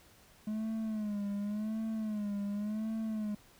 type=tone with vibrato; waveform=triangle; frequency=211.7 Hz; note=G#3; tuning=33 cents sharp; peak=-31 dBFS; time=0.47-3.35 s; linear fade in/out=5 ms; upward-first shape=sine; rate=0.9 Hz; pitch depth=83 cents each way; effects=pink hiss -61 dBFS RMS until 3.59 s